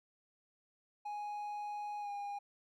triangle tone with pitch glide, 830.6 to 812.1 Hz, G#5 to G#5, 0 to -39 cents, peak -37 dBFS, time 1.05-2.39 s, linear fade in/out 10 ms, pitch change -39 cents, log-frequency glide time 2-2.1 s, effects none

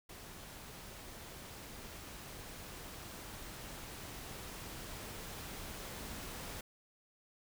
pink noise with level ramp, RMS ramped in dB -51 to -45 dBFS, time 0.09-6.61 s, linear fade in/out 5 ms, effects none

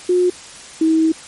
sine tone pair in turn, 360 / 320.7 Hz, F#4 / E4, -47 / -48 cents, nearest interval major second, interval 201 cents, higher first, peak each -11 dBFS, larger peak neither, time 0.09-0.3 / 0.81-1.12 s, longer second, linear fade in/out 5 ms, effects white hiss -37 dBFS RMS until 1.27 s + MP3 48 kbps

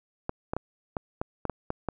clicks, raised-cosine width 1 ms, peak -15 dBFS, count 9, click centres 0.294 / 0.535 / 0.566 / 0.968 / 1.215 / 1.453 / 1.497 / 1.704 / 1.887 s, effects none

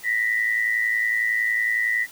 sine tone pair together, 1864.6 / 1975.5 Hz, A#6 / B6, 0 / 0 cents, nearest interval minor second, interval 100 cents, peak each -25 / -21 dBFS, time 0.03-2.07 s, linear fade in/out 50 ms, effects white hiss -45 dBFS RMS until 2.11 s

